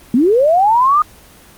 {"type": "linear sweep", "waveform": "sine", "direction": "up", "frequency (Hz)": [220, 1244.5], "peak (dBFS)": -8, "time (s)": [0.14, 1.02], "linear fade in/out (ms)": 2, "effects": ["pink hiss -42 dBFS RMS until 1.57 s", "Opus 24 kbps"]}